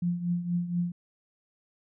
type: tone with tremolo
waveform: sine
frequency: 174.61 Hz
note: F3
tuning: in tune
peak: -23 dBFS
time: 0.02-0.92 s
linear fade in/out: 5 ms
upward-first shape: triangle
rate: 4.2 Hz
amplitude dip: 75%
effects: none